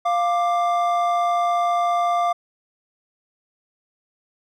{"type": "tone pair together", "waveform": "triangle", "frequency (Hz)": [698.5, 1180.9], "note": ["F5", "D6"], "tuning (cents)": [0, 9], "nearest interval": "major sixth", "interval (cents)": 909, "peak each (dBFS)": [-17, -21], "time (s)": [0.05, 2.33], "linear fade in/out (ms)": 10, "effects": []}